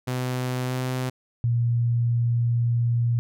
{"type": "tone with pitch glide", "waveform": "sawtooth", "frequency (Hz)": [126.7, 128.17], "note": ["B2", "C3"], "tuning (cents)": [45, -35], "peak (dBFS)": -21, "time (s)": [0.07, 1.1], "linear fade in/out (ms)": 10, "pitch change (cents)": 20, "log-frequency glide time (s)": [0.66, 0.75]}
{"type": "tone", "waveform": "sine", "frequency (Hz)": 118.4, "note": "A#2", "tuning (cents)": 27, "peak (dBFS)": -19, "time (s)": [1.44, 3.19], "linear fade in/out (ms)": 0}
{"effects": []}